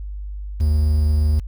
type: tone with quantisation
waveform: triangle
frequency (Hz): 75.7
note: D#2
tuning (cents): -47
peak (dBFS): -12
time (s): 0.6-1.4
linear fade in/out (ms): 10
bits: 7
effects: added 50 Hz sine -27 dBFS peak until 1.47 s